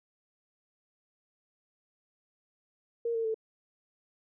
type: tone with pitch steps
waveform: sine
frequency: 466.2 / 454 / 442.1 Hz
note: A#4 / A#4 / A4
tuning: 0 / -46 / +8 cents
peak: -28 dBFS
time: 3.05-3.344 s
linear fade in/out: 5 ms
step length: 98 ms
effects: none